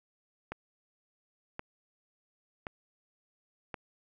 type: click train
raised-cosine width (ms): 0.5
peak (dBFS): -22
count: 4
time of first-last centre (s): 0.52-3.742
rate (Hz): 0.931
effects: none